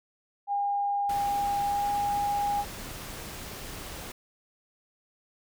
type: tone with pitch glide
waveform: sine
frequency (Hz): 808 to 815.5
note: G#5 to G#5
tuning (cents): -48 to -32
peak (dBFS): -25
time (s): 0.47-2.65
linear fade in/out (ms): 50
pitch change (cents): +16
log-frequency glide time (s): 1.58-1.92
type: noise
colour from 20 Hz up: pink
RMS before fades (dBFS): -40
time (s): 1.09-4.12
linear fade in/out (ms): 5
effects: none